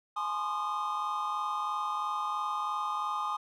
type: tone cluster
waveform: triangle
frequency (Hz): 842 / 1022 / 1065 / 1224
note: G#5 / C6 / C6 / D#6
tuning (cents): +24 / -41 / +30 / -29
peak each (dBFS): -35 / -39 / -36 / -31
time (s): 0.16-3.37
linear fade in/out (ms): 10
effects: none

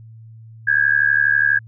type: tone with amplitude modulation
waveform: sine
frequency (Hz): 1636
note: G#6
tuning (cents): -26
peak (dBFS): -9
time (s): 0.67-1.59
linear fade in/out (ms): 10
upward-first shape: sine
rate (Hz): 72.2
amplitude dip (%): 90
effects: added 112 Hz sine -38 dBFS peak until 1.67 s

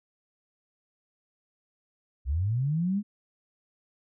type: linear sweep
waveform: sine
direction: up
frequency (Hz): 59.6 to 212.1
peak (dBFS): -24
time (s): 2.25-3.03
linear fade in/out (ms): 50
effects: none

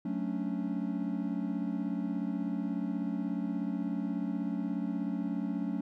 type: chord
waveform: triangle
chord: D major seventh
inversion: first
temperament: equal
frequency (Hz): 185 / 220 / 277.2 / 293.7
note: F#3 / A3 / C#4 / D4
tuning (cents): 0 / 0 / 0 / 0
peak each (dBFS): -34 / -34 / -34 / -38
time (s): 0.05-5.81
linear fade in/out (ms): 5
effects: none

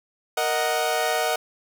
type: chord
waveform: sawtooth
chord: D# minor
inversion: second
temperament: equal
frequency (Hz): 466.2 / 622.3 / 740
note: A#4 / D#5 / F#5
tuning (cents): 0 / 0 / 0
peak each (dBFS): -24 / -22 / -21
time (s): 0.37-1.36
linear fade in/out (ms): 5
effects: none

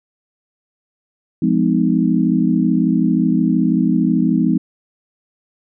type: chord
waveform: sine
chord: F half-diminished seventh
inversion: none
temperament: equal with one note detuned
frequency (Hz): 174.61 / 207.7 / 253.3 / 311.1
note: F3 / Ab3 / Cb4 / Eb4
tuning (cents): 0 / 0 / +44 / 0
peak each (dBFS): -18 / -18 / -17 / -19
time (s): 1.42-4.58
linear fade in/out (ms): 5
effects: none

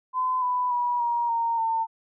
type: tone with pitch steps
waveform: sine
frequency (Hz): 1019 / 994.6 / 970.7 / 947.5 / 924.8 / 902.6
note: C6 / B5 / B5 / A#5 / A#5 / A5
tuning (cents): -46 / +12 / -30 / +28 / -14 / +44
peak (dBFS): -22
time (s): 0.13-1.87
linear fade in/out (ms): 50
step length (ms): 290
effects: none

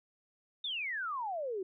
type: exponential sweep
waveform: sine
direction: down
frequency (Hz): 3696 to 360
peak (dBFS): -34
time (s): 0.64-1.63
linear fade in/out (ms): 5
effects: none

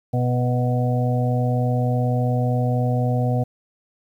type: harmonic tone with a mistuned harmonic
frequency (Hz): 123.47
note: B2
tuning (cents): 0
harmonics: 1 / 2 / 4 / 5 / 6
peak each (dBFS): -19 / -26 / -28 / -30 / -29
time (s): 0.13-3.44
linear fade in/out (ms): 10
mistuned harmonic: 5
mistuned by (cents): +21
effects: 9-bit

